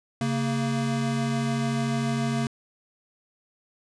square tone pair together, 136.62 / 230 Hz, C#3 / A#3, -25 / -23 cents, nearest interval major sixth, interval 902 cents, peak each -28 / -27 dBFS, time 0.21-2.47 s, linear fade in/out 2 ms, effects resampled to 22050 Hz

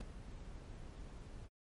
brown noise with ADSR envelope, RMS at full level -36 dBFS, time 0-1.49 s, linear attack 11 ms, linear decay 5 ms, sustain -14 dB, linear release 46 ms, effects MP3 48 kbps

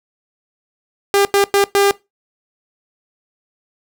sawtooth tone bursts at uneven times, 400.3 Hz, G4, 36 cents sharp, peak -7 dBFS, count 4, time 1.14-1.25 / 1.34-1.44 / 1.54-1.64 / 1.75-1.91 s, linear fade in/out 0 ms, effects noise-tail reverb RT60 0.2 s tail -19 dB re dry

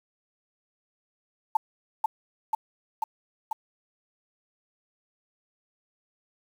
sine tone with echo, 880 Hz, A5, in tune, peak -17 dBFS, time 1.55-1.57 s, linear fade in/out 5 ms, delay 490 ms, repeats 4, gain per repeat -2 dB, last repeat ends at 3.53 s, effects 8-bit

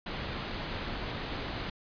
pink low-pass noise, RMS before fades -37 dBFS, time 0.06-1.7 s, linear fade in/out 5 ms, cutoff 4600 Hz, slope 48 dB/octave, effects resampled to 11025 Hz

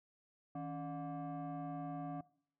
sine tone with frequency modulation, 280 Hz, C#4, 18 cents sharp, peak -39 dBFS, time 0.55-2.21 s, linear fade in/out 5 ms, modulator 440 Hz, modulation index 1.3, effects noise-tail reverb RT60 0.6 s tail -22 dB re dry + tanh soft clip ceiling -37 dBFS

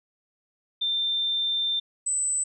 sine tone pair in turn, 3580 / 8021 Hz, A7 / B8, +29 / +26 cents, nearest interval octave + major second, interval 1397 cents, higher second, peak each -23 dBFS, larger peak neither, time 0.81-1.8 / 2.06-2.44 s, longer first, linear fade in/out 10 ms, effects none

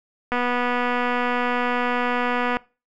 click train, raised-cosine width 0.5 ms, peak -9 dBFS, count 552, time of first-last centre 0.32-2.569 s, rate 245 Hz, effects noise-tail reverb RT60 0.3 s tail -21 dB re dry

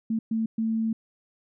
sine tone bursts at uneven times, 223.4 Hz, A3, 27 cents sharp, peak -23 dBFS, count 3, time 0.1-0.19 / 0.31-0.46 / 0.58-0.93 s, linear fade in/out 5 ms, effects none

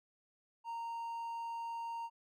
triangle tone, 926 Hz, A#5, 12 cents flat, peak -37 dBFS, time 0.64-2.1 s, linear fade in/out 50 ms, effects none

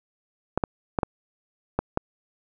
clicks, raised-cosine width 1 ms, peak -8 dBFS, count 6, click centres 0.576 / 0.638 / 0.988 / 1.032 / 1.79 / 1.974 s, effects none

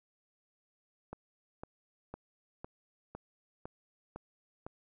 click train, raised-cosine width 1 ms, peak -28 dBFS, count 8, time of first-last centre 1.13-4.665 s, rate 1.98 Hz, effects none

